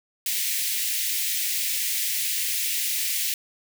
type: high-pass noise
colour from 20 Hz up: white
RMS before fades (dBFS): -26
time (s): 0.26-3.34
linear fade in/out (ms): 2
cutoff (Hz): 1900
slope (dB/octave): 48
effects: none